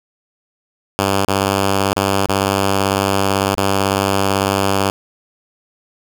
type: tone with dropouts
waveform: 5% pulse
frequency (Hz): 98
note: G2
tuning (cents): 0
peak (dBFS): -3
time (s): 0.99-4.9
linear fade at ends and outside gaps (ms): 0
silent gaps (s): 1.249-1.281 / 1.931-1.964 / 2.261-2.287 / 3.551-3.575
effects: none